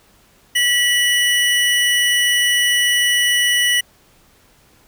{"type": "tone pair together", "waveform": "square", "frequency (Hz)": [1946.1, 2953], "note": ["B6", "F#7"], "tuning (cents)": [-26, -4], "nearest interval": "perfect fifth", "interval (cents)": 722, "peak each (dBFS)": -17, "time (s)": [0.55, 3.81], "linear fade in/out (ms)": 10, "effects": ["pink hiss -53 dBFS RMS until 4.87 s"]}